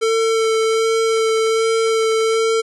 square tone with vibrato, 447.2 Hz, A4, 28 cents sharp, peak -15 dBFS, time 0.01-2.62 s, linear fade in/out 20 ms, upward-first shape sine, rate 1.3 Hz, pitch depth 12 cents each way, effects resampled to 22050 Hz

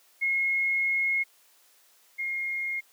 sine tone pair in turn, 2161 / 2140 Hz, C#7 / C7, -45 / +38 cents, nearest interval unison, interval 17 cents, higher first, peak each -23 / -28 dBFS, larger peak first, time 0.21-1.24 / 2.18-2.81 s, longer first, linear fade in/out 20 ms, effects white hiss -61 dBFS RMS until 2.92 s + high-pass 400 Hz 12 dB/octave

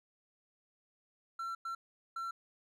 triangle tone bursts at uneven times, 1352 Hz, E6, 43 cents sharp, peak -35 dBFS, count 3, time 1.39-1.55 / 1.65-1.75 / 2.16-2.31 s, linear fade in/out 5 ms, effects none

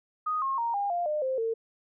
sine tone with pitch steps, 1244.5 / 1077.2 / 932.3 / 807 / 698.5 / 604.5 / 523.2 / 452.9 Hz, D#6 / C#6 / A#5 / G#5 / F5 / D5 / C5 / A#4, 0 / -50 / 0 / -50 / 0 / +50 / 0 / -50 cents, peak -26 dBFS, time 0.26-1.54 s, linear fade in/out 10 ms, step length 160 ms, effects none

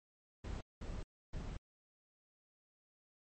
brown noise bursts at uneven times, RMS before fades -43 dBFS, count 3, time 0.44-0.61 / 0.81-1.03 / 1.33-1.57 s, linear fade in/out 5 ms, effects MP3 32 kbps

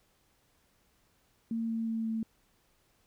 sine tone with pitch steps, 227.6 / 226.2 / 224.7 / 223.3 Hz, A#3 / A3 / A3 / A3, -41 / +48 / +37 / +26 cents, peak -30 dBFS, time 1.51-2.23 s, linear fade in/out 2 ms, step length 180 ms, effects pink hiss -70 dBFS RMS until 3.06 s

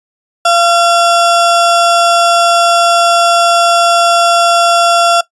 square ring-modulated tone, 1027 Hz, C6, 33 cents flat, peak -4 dBFS, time 0.45-5.21 s, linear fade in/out 5 ms, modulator 340 Hz, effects noise-tail reverb RT60 0.1 s tail -18 dB re dry + resampled to 24000 Hz

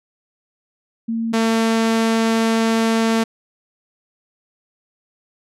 sine / sawtooth tone pair in turn, 227.7 / 225.6 Hz, A#3 / A3, -40 / +44 cents, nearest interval unison, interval 16 cents, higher first, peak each -19 / -11 dBFS, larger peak second, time 1.08-1.33 / 1.33-3.24 s, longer second, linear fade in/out 10 ms, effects low-pass 9000 Hz 12 dB/octave

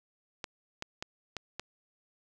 clicks, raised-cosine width 0.2 ms, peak -19 dBFS, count 5, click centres 0.442 / 0.824 / 1.025 / 1.367 / 1.596 s, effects none

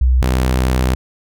sine / sawtooth tone pair in turn, 63 / 63.62 Hz, B1 / C2, +35 / -48 cents, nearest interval unison, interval 17 cents, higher second, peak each -9 dBFS, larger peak neither, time 0.01-0.22 / 0.22-0.95 s, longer second, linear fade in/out 5 ms, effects none

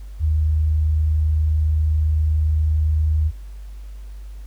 sine tone, 77.5 Hz, D#2, 6 cents flat, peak -15 dBFS, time 0.19-3.32 s, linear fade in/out 50 ms, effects added 50 Hz sine -32 dBFS peak until 4.46 s + pink hiss -55 dBFS RMS until 4.46 s

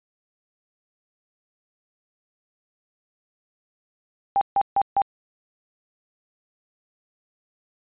sine tone bursts, 796 Hz, G5, 26 cents sharp, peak -16 dBFS, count 4, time 4.36-5.018 s, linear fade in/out 0 ms, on 52 ms, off 150 ms, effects resampled to 8000 Hz

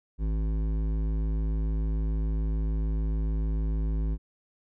sine tone with hard clipping, 53.4 Hz, G#1, 49 cents sharp, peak -27 dBFS, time 0.18-4.18 s, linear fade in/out 50 ms, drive 12 dB, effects none

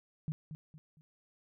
sine tone with echo, 154.7 Hz, D#3, 10 cents flat, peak -32 dBFS, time 0.28-0.32 s, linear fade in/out 0 ms, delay 230 ms, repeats 3, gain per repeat -9 dB, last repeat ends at 1.01 s, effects none

